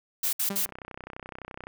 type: noise bursts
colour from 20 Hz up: blue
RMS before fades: -27 dBFS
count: 3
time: 0.23-0.656 s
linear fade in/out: 5 ms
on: 100 ms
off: 63 ms
type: tone with exponential decay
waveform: sawtooth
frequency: 198.3 Hz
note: G3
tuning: 20 cents sharp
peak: -24 dBFS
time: 0.5-0.71 s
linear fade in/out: 5 ms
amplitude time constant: 45 ms
type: click train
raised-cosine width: 0.5 ms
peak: -24 dBFS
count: 33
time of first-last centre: 0.66-1.669 s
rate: 31.7 Hz
effects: none